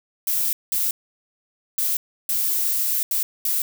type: noise bursts at uneven times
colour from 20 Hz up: violet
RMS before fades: -22 dBFS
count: 6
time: 0.27-0.53 / 0.72-0.91 / 1.78-1.97 / 2.29-3.03 / 3.11-3.23 / 3.45-3.62 s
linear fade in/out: 2 ms
effects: none